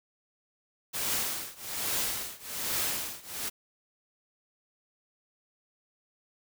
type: noise with tremolo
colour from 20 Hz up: white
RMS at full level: -29 dBFS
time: 0.93-3.5 s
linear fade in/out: 20 ms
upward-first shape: triangle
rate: 1.2 Hz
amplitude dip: 95%
effects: none